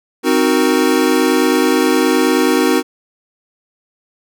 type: chord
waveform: square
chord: C half-diminished seventh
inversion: none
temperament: equal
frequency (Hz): 261.6 / 311.1 / 370 / 466.2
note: C4 / Eb4 / Gb4 / Bb4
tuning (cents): 0 / 0 / 0 / 0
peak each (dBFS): -17 / -17 / -17 / -19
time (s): 0.23-2.83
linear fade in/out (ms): 50
effects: none